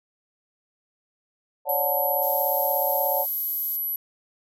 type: chord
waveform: sine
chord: D major seventh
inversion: third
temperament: just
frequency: 550.6 / 587.3 / 734.2 / 881 Hz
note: C#5 / D5 / F#5 / A5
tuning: -12 / 0 / -14 / +2 cents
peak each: -28 dBFS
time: 1.65-3.26 s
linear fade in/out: 50 ms
type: tone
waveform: sine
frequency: 11780 Hz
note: F#9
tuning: 9 cents flat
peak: -25 dBFS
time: 1.69-3.96 s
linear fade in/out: 2 ms
type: high-pass noise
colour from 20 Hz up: white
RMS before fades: -40 dBFS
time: 2.22-3.77 s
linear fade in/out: 5 ms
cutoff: 7100 Hz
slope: 12 dB/octave
effects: none